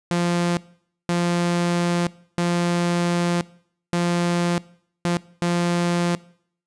sawtooth tone bursts at uneven times, 173.6 Hz, F3, 10 cents flat, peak -15 dBFS, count 6, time 0.11-0.57 / 1.09-2.07 / 2.38-3.41 / 3.93-4.58 / 5.05-5.17 / 5.42-6.15 s, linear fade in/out 0 ms, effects noise-tail reverb RT60 0.6 s tail -21 dB re dry + resampled to 22050 Hz

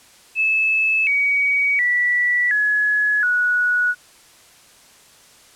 sine tone with pitch steps, 2610 / 2259 / 1955.3 / 1692.4 / 1464.8 Hz, E7 / C#7 / B6 / G#6 / F#6, -18 / +32 / -18 / +32 / -18 cents, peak -15 dBFS, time 0.35-3.95 s, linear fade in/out 50 ms, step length 720 ms, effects white hiss -49 dBFS RMS until 5.55 s + low-pass 10000 Hz 12 dB/octave

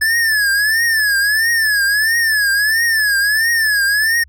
square tone with vibrato, 1727 Hz, A6, 33 cents flat, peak -13 dBFS, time 0.01-4.24 s, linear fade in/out 10 ms, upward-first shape triangle, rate 1.5 Hz, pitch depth 150 cents each way, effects added 70 Hz sine -42 dBFS peak until 4.28 s

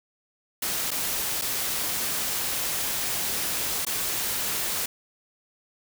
white noise with dropouts, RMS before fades -28 dBFS, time 0.62-4.86 s, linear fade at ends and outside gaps 5 ms, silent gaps 0.907-0.914 / 1.414-1.419 / 3.851-3.866 s, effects none

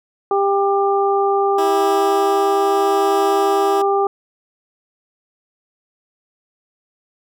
harmonic tone, 396.9 Hz, G4, 22 cents sharp, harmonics 1 / 2 / 3, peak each -16 / -18 / -22 dBFS, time 0.31-4.07 s, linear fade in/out 2 ms
15% pulse tone with tremolo, 326 Hz, E4, 19 cents flat, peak -15 dBFS, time 1.58-3.82 s, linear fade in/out 5 ms, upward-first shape triangle, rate 0.76 Hz, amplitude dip 30%
effects none

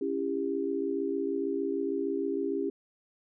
sine chord, C# diminished, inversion none, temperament just, 277.2 / 332.6 / 399.1 Hz, C#4 / E4 / G4, 0 / +16 / +31 cents, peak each -33 / -34 / -31 dBFS, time 0.01-2.7 s, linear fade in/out 5 ms, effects none

